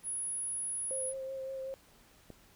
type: tone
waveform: sine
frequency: 10300 Hz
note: E9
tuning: 41 cents flat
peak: -34 dBFS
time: 0.03-1.14 s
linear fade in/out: 50 ms
type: tone with vibrato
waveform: sine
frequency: 532 Hz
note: C5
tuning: 29 cents sharp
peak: -37 dBFS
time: 0.91-1.74 s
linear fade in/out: 0 ms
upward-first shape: sine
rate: 5.3 Hz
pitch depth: 16 cents each way
type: click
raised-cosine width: 2 ms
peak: -33 dBFS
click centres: 2.303 s
effects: pink hiss -62 dBFS RMS until 2.55 s